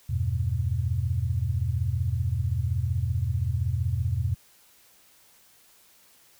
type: chord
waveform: sine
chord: E minor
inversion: none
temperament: equal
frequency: 82.41 / 98 / 123.47 Hz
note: E2 / G2 / B2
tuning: 0 / 0 / 0 cents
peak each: -28 dBFS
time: 0.09-4.35 s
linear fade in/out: 10 ms
effects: white hiss -58 dBFS RMS until 6.39 s